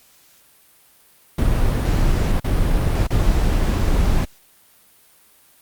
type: noise with dropouts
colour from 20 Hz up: brown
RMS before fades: -17 dBFS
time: 1.38-4.25 s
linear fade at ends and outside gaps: 5 ms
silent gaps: 2.4-2.443 / 3.069-3.104 s
effects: white hiss -53 dBFS RMS until 5.61 s + Opus 48 kbps